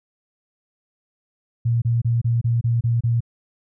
sine tone bursts, 117.3 Hz, A#2, 11 cents sharp, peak -16 dBFS, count 8, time 1.65-3.206 s, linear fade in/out 10 ms, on 170 ms, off 28 ms, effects none

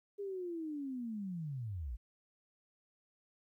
sine linear sweep, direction down, 409.8 to 49.89 Hz, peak -38 dBFS, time 0.18-1.97 s, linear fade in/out 20 ms, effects 13-bit

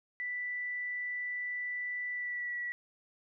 sine tone with pitch glide, 1975.5 to 1941.6 Hz, B6 to B6, 0 to -30 cents, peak -34 dBFS, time 0.2-2.72 s, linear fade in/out 0 ms, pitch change -30 cents, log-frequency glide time 2.11-2.56 s, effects none

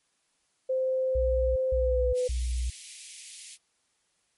sine tone with pitch glide, 520 to 500.5 Hz, C5 to B4, -11 to +23 cents, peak -24 dBFS, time 0.69-2.28 s, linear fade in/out 10 ms, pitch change -66 cents, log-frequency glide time 1.72-2.08 s
sine tone bursts, 60.8 Hz, B1, 26 cents flat, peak -26 dBFS, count 3, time 1.15-2.7 s, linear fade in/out 5 ms, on 410 ms, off 160 ms
white high-pass noise, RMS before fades -43 dBFS, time 2.14-3.58 s, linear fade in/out 50 ms, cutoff 2100 Hz, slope 48 dB/octave
effects white hiss -72 dBFS RMS until 4.37 s + MP3 48 kbps

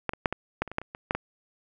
clicks, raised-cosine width 0.5 ms, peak -11 / -19 / -7 / -14 / -10 / -24 / -23 / -11 / -25 / -22 / -9 / -14 dBFS, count 12, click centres 0.093 / 0.135 / 0.258 / 0.326 / 0.62 / 0.677 / 0.716 / 0.784 / 0.816 / 0.949 / 1.109 / 1.15 s, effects none

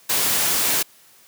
white noise, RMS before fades -20 dBFS, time 0.09-0.83 s, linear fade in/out 10 ms, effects white hiss -52 dBFS RMS until 1.27 s + high-pass 100 Hz 12 dB/octave

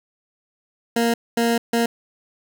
20% pulse tone bursts at uneven times, 233.1 Hz, A#3, in tune, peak -12 dBFS, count 3, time 0.96-1.14 / 1.37-1.58 / 1.73-1.86 s, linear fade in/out 5 ms, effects none

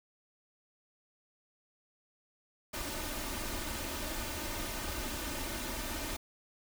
pink noise with comb filter, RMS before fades -38 dBFS, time 2.73-6.17 s, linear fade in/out 10 ms, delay 3.3 ms, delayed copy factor +0.65, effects none

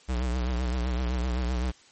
square tone with vibrato, 61.74 Hz, B1, in tune, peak -26 dBFS, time 0.08-1.72 s, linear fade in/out 20 ms, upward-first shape triangle, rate 7.8 Hz, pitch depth 100 cents each way, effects white hiss -56 dBFS RMS until 1.91 s + MP3 32 kbps

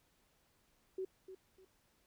sine tone with echo, 377.8 Hz, F#4, 36 cents sharp, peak -37 dBFS, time 0.98-1.05 s, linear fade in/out 5 ms, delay 300 ms, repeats 2, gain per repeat -11 dB, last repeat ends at 1.65 s, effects pink hiss -74 dBFS RMS until 2.06 s

